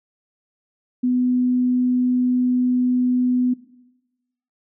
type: tone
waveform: sine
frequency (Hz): 249.8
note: B3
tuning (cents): +20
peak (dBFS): -16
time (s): 1.03-3.54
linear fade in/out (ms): 10
effects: noise-tail reverb RT60 1.0 s tail -18 dB re dry